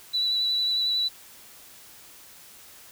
sine tone with vibrato, 3951 Hz, B7, in tune, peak -22 dBFS, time 0.13-1.09 s, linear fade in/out 20 ms, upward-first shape triangle, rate 11 Hz, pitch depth 18 cents each way, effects white hiss -49 dBFS RMS until 2.91 s

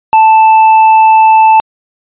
sine tone with tanh clipping, 880 Hz, A5, in tune, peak -3 dBFS, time 0.13-1.6 s, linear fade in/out 0 ms, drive 6 dB, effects resampled to 8000 Hz

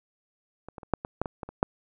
clicks, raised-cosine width 1 ms, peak -26 / -25 / -29 / -8 / -19 / -12 / -18 / -20 / -25 / -7 dBFS, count 10, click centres 0.686 / 0.782 / 0.832 / 0.937 / 1.049 / 1.216 / 1.258 / 1.432 / 1.49 / 1.629 s, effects none

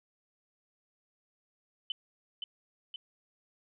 sine tone with echo, 3034 Hz, F#7, 43 cents sharp, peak -31 dBFS, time 1.9-1.92 s, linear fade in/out 2 ms, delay 520 ms, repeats 2, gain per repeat -4 dB, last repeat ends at 2.96 s, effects none

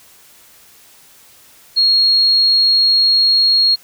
sine tone, 4287 Hz, C8, 41 cents sharp, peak -9 dBFS, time 1.76-3.76 s, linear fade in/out 20 ms, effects white hiss -46 dBFS RMS until 3.83 s

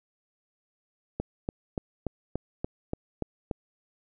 click train, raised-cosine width 2 ms, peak -16 dBFS, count 9, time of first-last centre 1.2-3.512 s, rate 3.46 Hz, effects none

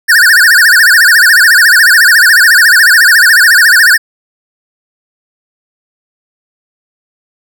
square tone with vibrato, 1635 Hz, G#6, 28 cents flat, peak -3 dBFS, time 0.08-3.98 s, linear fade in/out 20 ms, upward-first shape sine, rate 14 Hz, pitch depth 220 cents each way, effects none

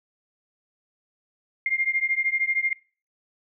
sine beating tone pair, 2110 / 2123 Hz, C7 / C7, +14 / +25 cents, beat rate 13 Hz, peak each -25 dBFS, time 1.66-2.73 s, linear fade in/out 2 ms, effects noise-tail reverb RT60 0.4 s tail -23 dB re dry

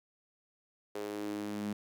sawtooth tone with high-pass filter sweep, 103.83 Hz, G#2, in tune, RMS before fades -38 dBFS, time 0.95-1.73 s, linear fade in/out 5 ms, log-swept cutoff 420 to 210 Hz, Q 3.9, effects none

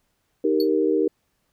sine chord, Eb major, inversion none, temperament equal, 311.1 / 392 / 466.2 Hz, Eb4 / G4 / Bb4, 0 / 0 / 0 cents, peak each -22 dBFS, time 0.44-1.08 s, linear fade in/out 5 ms
square tone with exponential decay, 4435 Hz, C#8, in tune, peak -26 dBFS, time 0.6-0.69 s, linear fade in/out 2 ms, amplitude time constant 18 ms
effects pink hiss -71 dBFS RMS until 1.52 s

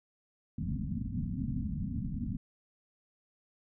white low-pass noise, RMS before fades -35 dBFS, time 0.58-2.37 s, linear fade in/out 5 ms, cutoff 260 Hz, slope 96 dB/octave, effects none

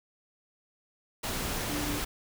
sine tone in noise, 293.9 Hz, D4, 1 cent sharp, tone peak -35 dBFS, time 1.69-1.99 s, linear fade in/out 10 ms, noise pink, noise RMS -33 dBFS, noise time 1.23-2.05 s, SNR -5 dB, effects none

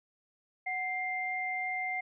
sine tone pair together, 742.1 / 2099 Hz, F#5 / C7, +5 / +5 cents, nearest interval octave + tritone, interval 1800 cents, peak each -36 / -33 dBFS, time 0.66-2.01 s, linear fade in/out 10 ms, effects none

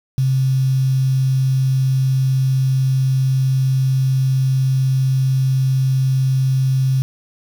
sine tone with quantisation, 132.2 Hz, C3, 18 cents sharp, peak -13 dBFS, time 0.18-7.02 s, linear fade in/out 0 ms, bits 6, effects none

